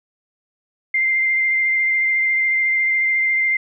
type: tone with vibrato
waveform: sine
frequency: 2093 Hz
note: C7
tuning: in tune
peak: -15 dBFS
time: 0.94-3.57 s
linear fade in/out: 5 ms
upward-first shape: sine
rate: 14 Hz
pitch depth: 14 cents each way
effects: none